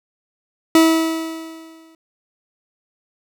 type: tone with exponential decay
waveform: 40% pulse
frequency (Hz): 324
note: E4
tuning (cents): -30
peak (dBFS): -7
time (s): 0.75-1.95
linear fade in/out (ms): 2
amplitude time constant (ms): 260
effects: none